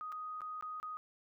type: tone with dropouts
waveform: sine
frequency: 1248 Hz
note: D#6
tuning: 5 cents sharp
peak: -40 dBFS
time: 0.01-0.97 s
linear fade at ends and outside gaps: 0 ms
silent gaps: 0.12-0.124 / 0.407-0.417 / 0.61-0.625 / 0.8-0.829 s
effects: none